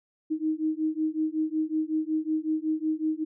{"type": "beating tone pair", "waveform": "sine", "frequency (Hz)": [310.5, 315.9], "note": ["D#4", "D#4"], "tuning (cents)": [-3, 26], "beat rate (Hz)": 5.4, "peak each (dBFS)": -28, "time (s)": [0.3, 3.25], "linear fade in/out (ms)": 20, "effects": []}